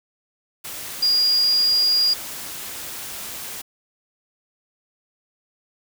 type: tone in noise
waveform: sine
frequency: 4837 Hz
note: D#8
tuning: 50 cents flat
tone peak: -15 dBFS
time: 1.02-2.14 s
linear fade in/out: 10 ms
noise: white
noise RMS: -33 dBFS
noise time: 0.64-3.62 s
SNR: +15 dB
effects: none